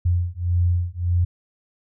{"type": "beating tone pair", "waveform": "sine", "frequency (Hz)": [87, 88.7], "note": ["F2", "F2"], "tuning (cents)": [-6, 27], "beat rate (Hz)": 1.7, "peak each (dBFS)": -21, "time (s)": [0.05, 1.25], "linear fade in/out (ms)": 10, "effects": []}